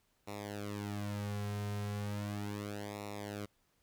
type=tone with flanger; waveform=sawtooth; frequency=102.8 Hz; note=G#2; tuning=17 cents flat; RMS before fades=-40 dBFS; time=0.27-3.46 s; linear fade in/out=10 ms; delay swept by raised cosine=0.63 to 3.53 ms; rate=0.36 Hz; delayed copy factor=-1; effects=pink hiss -75 dBFS RMS until 3.82 s